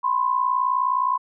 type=tone pair together; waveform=sine; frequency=1003 / 1062.6 Hz; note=B5 / C6; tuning=+26 / +26 cents; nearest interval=minor second; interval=100 cents; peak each=-21 / -22 dBFS; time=0.03-1.18 s; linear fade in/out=20 ms; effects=none